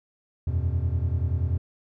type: chord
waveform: triangle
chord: E suspended second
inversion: none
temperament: just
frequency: 82.41 / 92.71 / 123.61 Hz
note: E2 / F#2 / B2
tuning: 0 / +4 / +2 cents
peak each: -23 / -26 / -28 dBFS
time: 0.47-1.58 s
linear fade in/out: 5 ms
effects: none